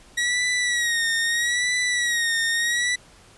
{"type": "tone with vibrato", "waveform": "sawtooth", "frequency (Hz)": 1907, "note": "A#6", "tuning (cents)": 39, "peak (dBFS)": -17, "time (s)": [0.17, 2.96], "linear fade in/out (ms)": 10, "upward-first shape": "sine", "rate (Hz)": 0.78, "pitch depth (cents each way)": 69, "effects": ["pink hiss -51 dBFS RMS until 3.37 s", "resampled to 24000 Hz"]}